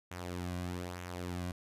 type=tone with flanger; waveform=sawtooth; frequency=89.1 Hz; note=F2; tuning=35 cents sharp; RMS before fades=-40 dBFS; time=0.11-1.52 s; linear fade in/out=5 ms; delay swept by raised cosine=0.21 to 2.31 ms; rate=1.1 Hz; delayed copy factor=-0.55; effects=resampled to 32000 Hz